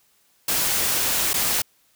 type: noise with dropouts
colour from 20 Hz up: white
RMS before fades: -22 dBFS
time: 0.48-1.62 s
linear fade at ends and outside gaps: 5 ms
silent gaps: 1.333-1.34 s
effects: white hiss -62 dBFS RMS until 1.95 s